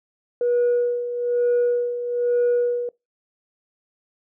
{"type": "tone with tremolo", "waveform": "sine", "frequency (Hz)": 483.8, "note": "B4", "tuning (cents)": -36, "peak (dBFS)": -14, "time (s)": [0.41, 2.89], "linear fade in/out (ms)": 2, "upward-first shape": "sine", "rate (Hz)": 1.1, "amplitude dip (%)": 70, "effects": ["noise-tail reverb RT60 0.2 s tail -23 dB re dry", "tanh soft clip ceiling -14 dBFS"]}